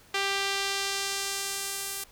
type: tone with band-pass filter sweep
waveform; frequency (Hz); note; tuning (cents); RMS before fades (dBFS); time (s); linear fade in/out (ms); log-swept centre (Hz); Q
sawtooth; 394.2; G4; +10; -31; 0.14-2.04; 5; 2900 to 12000; 0.83
effects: pink hiss -56 dBFS RMS until 2.11 s